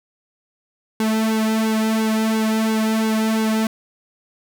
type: tone with flanger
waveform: sawtooth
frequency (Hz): 220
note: A3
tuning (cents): 0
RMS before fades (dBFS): -19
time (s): 1-3.67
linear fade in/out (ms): 2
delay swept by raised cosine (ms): 1.6 to 2.8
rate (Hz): 2.9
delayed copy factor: -0.95
effects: none